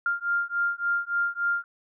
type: beating tone pair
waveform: sine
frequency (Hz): 1396.9 / 1400.4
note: F6 / F6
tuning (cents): 0 / +4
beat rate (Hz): 3.5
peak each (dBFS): -27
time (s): 0.06-1.64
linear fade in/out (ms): 2
effects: none